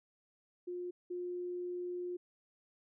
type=tone pair in turn; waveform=sine; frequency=356 / 356 Hz; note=F4 / F4; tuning=+33 / +33 cents; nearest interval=unison; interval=0 cents; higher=neither; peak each=-38 / -37 dBFS; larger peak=second; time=0.67-0.91 / 1.1-2.17 s; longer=second; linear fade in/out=10 ms; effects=none